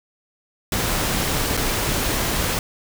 pink noise with dropouts, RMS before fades -22 dBFS, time 0.72-2.59 s, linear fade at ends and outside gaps 2 ms, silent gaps 1.57-1.574 s, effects none

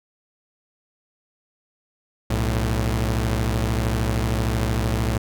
sawtooth tone pair together, 61.54 / 110 Hz, B1 / A2, -5 / 0 cents, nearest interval minor seventh, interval 1005 cents, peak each -19 dBFS, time 2.3-5.18 s, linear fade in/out 5 ms, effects none

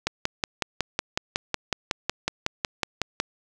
click train, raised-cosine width 0.2 ms, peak -6 dBFS, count 18, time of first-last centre 0.07-3.201 s, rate 5.43 Hz, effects none

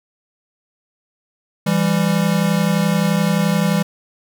square tone pair together, 166.83 / 198.4 Hz, E3 / G3, +21 / +21 cents, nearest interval minor third, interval 300 cents, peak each -18 dBFS, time 1.66-3.83 s, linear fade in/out 10 ms, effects none

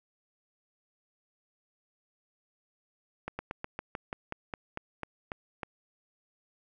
slowing click train, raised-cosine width 0.5 ms, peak -20 dBFS, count 13, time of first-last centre 3.28-5.632 s, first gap 110 ms, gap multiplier 1.1, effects none

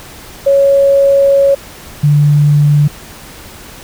sine tone pair in turn, 554.4 / 146.84 Hz, C#5 / D3, 0 / 0 cents, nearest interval octave + major seventh, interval 2300 cents, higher first, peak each -5 dBFS, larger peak neither, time 0.46-1.55 / 2.03-2.88 s, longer first, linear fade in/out 10 ms, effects pink hiss -33 dBFS RMS until 3.83 s

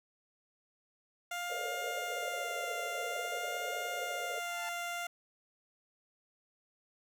15% pulse tone with vibrato, 701 Hz, F5, 6 cents sharp, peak -30 dBFS, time 1.31-5.07 s, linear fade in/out 5 ms, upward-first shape sine, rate 0.51 Hz, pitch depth 13 cents each way
white band-pass noise, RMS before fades -43 dBFS, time 1.49-4.4 s, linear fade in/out 20 ms, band 440 to 620 Hz, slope 96 dB/octave
sawtooth tone with exponential growth, 880 Hz, A5, in tune, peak -37 dBFS, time 4.26-4.69 s, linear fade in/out 2 ms, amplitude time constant 93 ms
effects none

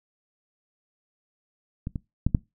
clicks, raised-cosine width 5 ms, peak -18 / -18 / -9 / -7 dBFS, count 4, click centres 1.871 / 1.958 / 2.266 / 2.348 s, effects noise-tail reverb RT60 0.2 s tail -21 dB re dry

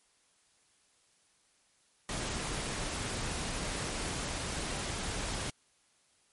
pink noise, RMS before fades -36 dBFS, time 2.09-5.5 s, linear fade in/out 2 ms, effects white hiss -69 dBFS RMS until 6.32 s + MP3 48 kbps

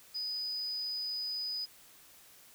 sine tone, 4978 Hz, D#8, in tune, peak -33 dBFS, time 0.14-1.66 s, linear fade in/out 20 ms, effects tanh soft clip ceiling -30 dBFS + white hiss -58 dBFS RMS until 2.54 s

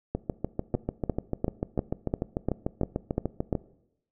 two click trains, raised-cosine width 2 ms, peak -14 / -12 dBFS, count 24 / 9, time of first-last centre 0.15-3.552 / 0.75-3.528 s, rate 6.76 / 2.88 Hz, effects noise-tail reverb RT60 0.8 s tail -19 dB re dry

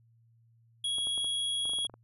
square tone, 3322 Hz, G#7, in tune, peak -30 dBFS, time 0.84-1.87 s, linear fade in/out 5 ms
clicks, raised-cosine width 1 ms, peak -34 dBFS, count 11, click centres 0.984 / 1.071 / 1.178 / 1.245 / 1.655 / 1.695 / 1.735 / 1.787 / 1.85 / 1.897 / 1.94 s
effects added 115 Hz sine -61 dBFS peak until 2.03 s + resampled to 32000 Hz

